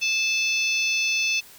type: harmonic tone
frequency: 873 Hz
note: A5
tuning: 14 cents flat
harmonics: 3 / 4 / 5 / 6 / 7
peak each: -22 / -31 / -33 / -32 / -31 dBFS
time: 0.01-1.41 s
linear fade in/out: 20 ms
effects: white hiss -48 dBFS RMS until 1.58 s